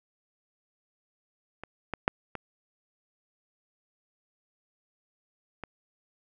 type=clicks; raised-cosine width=0.5 ms; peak=-24 / -16 / -7 / -20 / -22 dBFS; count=5; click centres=1.636 / 1.937 / 2.079 / 2.353 / 5.637 s; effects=none